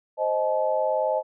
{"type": "chord", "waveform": "sine", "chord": "A diminished", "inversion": "first", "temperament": "equal with one note detuned", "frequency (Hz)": [523.3, 622.3, 861.9], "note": ["C5", "Eb5", "A5"], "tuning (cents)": [0, 0, -36], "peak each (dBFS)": [-26, -24, -27], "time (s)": [0.17, 1.23], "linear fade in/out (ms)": 50, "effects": []}